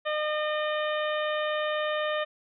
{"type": "harmonic tone", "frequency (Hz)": 608, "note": "D#5", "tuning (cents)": -40, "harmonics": [1, 2, 3, 4, 5, 6], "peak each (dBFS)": [-28, -33, -34, -41, -39, -41], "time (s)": [0.05, 2.25], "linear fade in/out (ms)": 20, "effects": []}